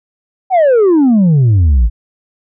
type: exponential sweep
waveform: sine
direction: down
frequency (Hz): 784 to 51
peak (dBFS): -3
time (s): 0.5-1.9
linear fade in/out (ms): 50
effects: tanh soft clip ceiling -5 dBFS